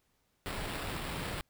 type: noise with sample-and-hold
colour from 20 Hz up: pink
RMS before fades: -38 dBFS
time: 0.46-1.41 s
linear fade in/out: 0 ms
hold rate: 6300 Hz
effects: pink hiss -75 dBFS RMS until 1.49 s